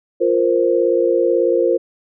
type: chord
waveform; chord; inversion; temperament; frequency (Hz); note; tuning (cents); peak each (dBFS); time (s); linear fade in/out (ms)
sine; F suspended fourth; none; just; 349.2 / 465.6 / 523.8; F4 / Bb4 / C5; 0 / -2 / +2; -17; 0.2-1.78; 20
effects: none